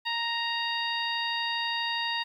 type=harmonic tone; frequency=932.3 Hz; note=A#5; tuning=in tune; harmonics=1 / 2 / 3 / 4 / 5; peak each=-33 / -33 / -34 / -34 / -38 dBFS; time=0.05-2.24 s; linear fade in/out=20 ms; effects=10-bit